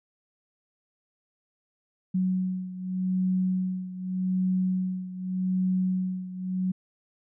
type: beating tone pair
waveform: sine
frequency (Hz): 185 / 185.84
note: F#3 / F#3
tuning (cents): 0 / +8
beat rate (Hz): 0.84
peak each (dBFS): -26 / -30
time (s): 2.14-6.72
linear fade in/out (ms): 10
effects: none